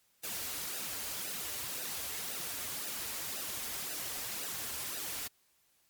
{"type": "noise with flanger", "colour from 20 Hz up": "white", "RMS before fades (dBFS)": -39, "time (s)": [0.23, 5.28], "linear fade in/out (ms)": 10, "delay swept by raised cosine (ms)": [0.89, 6.19], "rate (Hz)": 1.9, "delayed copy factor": -0.65, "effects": ["white hiss -71 dBFS RMS until 5.89 s", "MP3 96 kbps"]}